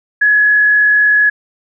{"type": "tone with frequency modulation", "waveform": "sine", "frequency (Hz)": 1689, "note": "G#6", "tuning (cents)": 29, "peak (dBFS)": -7, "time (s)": [0.21, 1.3], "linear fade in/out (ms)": 10, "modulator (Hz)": 44.1, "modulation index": 0.39, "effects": []}